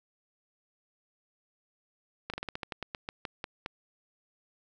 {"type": "slowing click train", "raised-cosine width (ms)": 0.3, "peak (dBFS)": -19, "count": 14, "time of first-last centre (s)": [2.3, 3.661], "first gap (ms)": 37, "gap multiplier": 1.16, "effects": []}